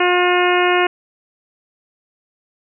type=harmonic tone; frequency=357.7 Hz; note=F4; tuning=41 cents sharp; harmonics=1 / 2 / 3 / 4 / 5 / 6 / 7 / 8; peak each=-16 / -19 / -21 / -22 / -23 / -24 / -24 / -25 dBFS; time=0-0.87 s; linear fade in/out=5 ms; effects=none